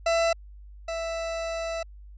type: tone pair in turn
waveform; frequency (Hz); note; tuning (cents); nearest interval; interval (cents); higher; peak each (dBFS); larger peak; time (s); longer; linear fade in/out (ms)
40% pulse; 667 / 660.9; E5 / E5; +20 / +4; unison; 16; first; -20 / -28; first; 0.06-0.33 / 0.88-1.83; second; 5
effects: added 50 Hz sine -43 dBFS peak until 2.17 s + resampled to 16000 Hz